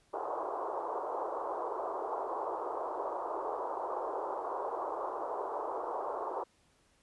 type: band-pass noise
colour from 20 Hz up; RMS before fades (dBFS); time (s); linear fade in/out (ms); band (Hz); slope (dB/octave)
white; -37; 0.13-6.44; 10; 360 to 1100; 48
effects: pink hiss -69 dBFS RMS until 7.02 s + resampled to 24000 Hz